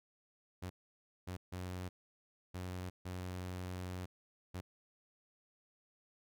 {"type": "tone bursts at uneven times", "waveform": "sawtooth", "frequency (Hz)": 91.1, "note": "F#2", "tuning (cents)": -26, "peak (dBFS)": -37, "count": 6, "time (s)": [[0.62, 0.7], [1.27, 1.37], [1.52, 1.89], [2.54, 2.9], [3.05, 4.06], [4.54, 4.61]], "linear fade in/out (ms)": 10, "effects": []}